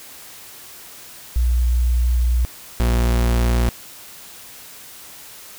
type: tone pair in turn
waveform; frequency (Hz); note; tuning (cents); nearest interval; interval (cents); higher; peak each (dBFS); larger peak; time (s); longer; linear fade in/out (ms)
sine / 40% pulse; 60.2 / 59.03; B1 / A#1; -44 / +22; unison; 34; first; -14; neither; 1.36-2.45 / 2.8-3.69; first; 0
effects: white hiss -40 dBFS RMS until 5.58 s